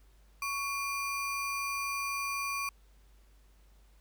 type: ring-modulated tone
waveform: square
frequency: 1760 Hz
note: A6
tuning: in tune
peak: -30 dBFS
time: 0.42-2.69 s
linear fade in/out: 2 ms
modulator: 644 Hz
effects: added 50 Hz sine -58 dBFS peak until 4 s + pink hiss -69 dBFS RMS until 4 s